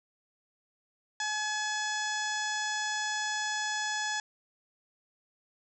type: harmonic tone with a mistuned harmonic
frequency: 850 Hz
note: G#5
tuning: 40 cents sharp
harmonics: 1 / 2 / 3 / 4 / 5 / 6 / 7 / 8 / 9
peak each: -36 / -33 / -47 / -40 / -47 / -40 / -44 / -41 / -48 dBFS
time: 1.2-4.2 s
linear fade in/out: 2 ms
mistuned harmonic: 9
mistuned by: +15 cents
effects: none